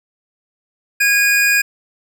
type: tone pair together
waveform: square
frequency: 1642 / 2460 Hz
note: G#6 / D#7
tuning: -20 / -20 cents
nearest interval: perfect fifth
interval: 700 cents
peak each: -15 dBFS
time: 1-1.62 s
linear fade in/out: 10 ms
effects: none